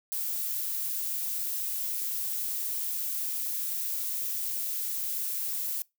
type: noise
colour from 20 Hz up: violet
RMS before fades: -32 dBFS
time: 0.12-5.82 s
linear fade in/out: 0 ms
effects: noise-tail reverb RT60 0.2 s tail -23 dB re dry